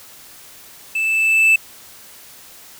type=tone with level ramp; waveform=triangle; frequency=2637 Hz; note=E7; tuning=in tune; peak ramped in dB=-16 to -7 dBFS; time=0.95-1.56 s; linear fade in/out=5 ms; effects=white hiss -42 dBFS RMS until 2.79 s